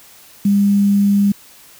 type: tone with quantisation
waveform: sine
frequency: 201.2 Hz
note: G3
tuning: 45 cents sharp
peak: -10 dBFS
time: 0.45-1.32 s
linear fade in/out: 5 ms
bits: 6
effects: white hiss -44 dBFS RMS until 1.79 s